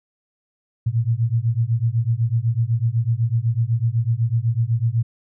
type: beating tone pair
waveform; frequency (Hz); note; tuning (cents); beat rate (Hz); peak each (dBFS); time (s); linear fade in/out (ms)
sine; 111.8 / 119.8; A2 / A#2; +28 / +48; 8; -20; 0.86-5.03; 10
effects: none